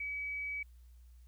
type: tone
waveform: sine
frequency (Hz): 2280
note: C#7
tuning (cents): +48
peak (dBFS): -36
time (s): 0-0.63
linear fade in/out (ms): 5
effects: added 60 Hz sine -54 dBFS peak until 1.27 s + white hiss -75 dBFS RMS until 1.27 s